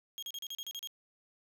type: tone bursts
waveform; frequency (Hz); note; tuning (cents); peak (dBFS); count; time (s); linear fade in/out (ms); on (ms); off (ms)
35% pulse; 3258; G#7; -34; -37; 9; 0.18-0.873; 0; 45; 36
effects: none